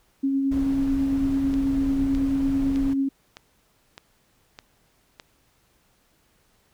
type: tone with tremolo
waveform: sine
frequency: 272.7 Hz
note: C#4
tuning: 28 cents flat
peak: -19 dBFS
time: 0.23-3.09 s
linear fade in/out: 10 ms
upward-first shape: sine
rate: 9.1 Hz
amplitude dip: 25%
type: noise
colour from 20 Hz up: brown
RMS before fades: -32 dBFS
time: 0.51-2.94 s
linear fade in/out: 10 ms
type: click train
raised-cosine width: 0.2 ms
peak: -22 dBFS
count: 7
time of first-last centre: 1.54-5.199 s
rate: 1.64 Hz
effects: pink hiss -64 dBFS RMS until 6.73 s